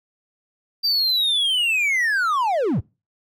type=linear sweep; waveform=triangle; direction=down; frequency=4723 to 65.4 Hz; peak=-16 dBFS; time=0.83-2.81 s; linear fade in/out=20 ms; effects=noise-tail reverb RT60 0.3 s tail -25 dB re dry